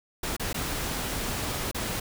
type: noise with dropouts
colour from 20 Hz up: pink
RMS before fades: -31 dBFS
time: 0.23-2 s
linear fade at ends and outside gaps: 5 ms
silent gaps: 0.366-0.396 / 0.53-0.543 / 1.714-1.745 s
effects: none

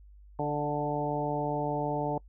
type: harmonic tone with a mistuned harmonic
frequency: 146.83 Hz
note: D3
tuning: in tune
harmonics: 1 / 2 / 3 / 4 / 5 / 6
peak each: -35 / -35 / -35 / -35 / -35 / -35 dBFS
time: 0.39-2.18 s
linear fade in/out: 2 ms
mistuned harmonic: 4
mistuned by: +16 cents
effects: noise-tail reverb RT60 0.1 s tail -24 dB re dry + added 50 Hz sine -50 dBFS peak until 2.28 s

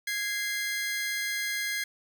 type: tone pair together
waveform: sawtooth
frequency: 1653 / 2083 Hz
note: G#6 / C7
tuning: -9 / -8 cents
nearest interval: major third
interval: 401 cents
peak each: -29 / -28 dBFS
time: 0.07-1.84 s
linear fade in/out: 5 ms
effects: none

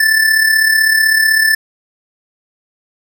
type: tone with amplitude modulation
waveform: square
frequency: 1760 Hz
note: A6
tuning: in tune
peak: -7 dBFS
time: 0-1.55 s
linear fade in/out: 5 ms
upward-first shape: sine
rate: 35.9 Hz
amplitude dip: 55%
effects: none

